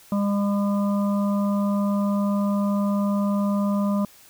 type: harmonic tone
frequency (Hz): 202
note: G#3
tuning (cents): -48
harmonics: 1 / 3 / 5 / 6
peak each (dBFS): -20 / -30 / -34 / -36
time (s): 0.12-4.05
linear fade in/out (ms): 2
effects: white hiss -51 dBFS RMS until 4.29 s